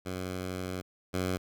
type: tone pair in turn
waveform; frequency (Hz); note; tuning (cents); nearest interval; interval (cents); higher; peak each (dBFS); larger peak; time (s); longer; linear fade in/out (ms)
10% pulse; 92.1 / 92.1; F#2 / F#2; -7 / -7; unison; 0; neither; -26 / -21; second; 0.05-0.82 / 1.13-1.38; first; 20
effects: none